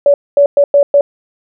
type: tone bursts at uneven times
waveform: sine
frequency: 570 Hz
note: C#5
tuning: 48 cents sharp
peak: -4 dBFS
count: 5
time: 0.06-0.14 / 0.37-0.46 / 0.57-0.64 / 0.74-0.83 / 0.94-1.01 s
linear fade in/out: 2 ms
effects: none